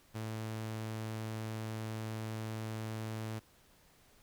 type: tone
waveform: sawtooth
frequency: 110 Hz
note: A2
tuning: in tune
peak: -34 dBFS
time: 0.14-3.4 s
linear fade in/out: 20 ms
effects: pink hiss -65 dBFS RMS until 4.22 s